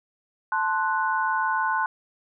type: chord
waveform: sine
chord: F# diminished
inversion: first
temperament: equal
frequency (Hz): 880 / 1046.5 / 1480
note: A5 / C6 / F#6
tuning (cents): 0 / 0 / 0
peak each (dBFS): -26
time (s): 0.52-1.86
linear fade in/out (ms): 2
effects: none